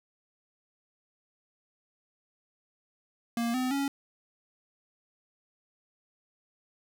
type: tone with pitch steps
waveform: square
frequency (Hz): 233.9 / 255.1 / 278.2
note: A#3 / C4 / C#4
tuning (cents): +6 / -44 / +6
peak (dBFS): -28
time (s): 3.37-3.88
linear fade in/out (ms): 2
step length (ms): 170
effects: none